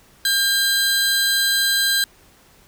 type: tone pair together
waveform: sawtooth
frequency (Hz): 1600 / 4032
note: G6 / B7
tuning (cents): +35 / +35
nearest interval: octave + major third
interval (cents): 1600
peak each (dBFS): -16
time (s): 0.25-2.04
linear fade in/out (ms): 2
effects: pink hiss -52 dBFS RMS until 2.67 s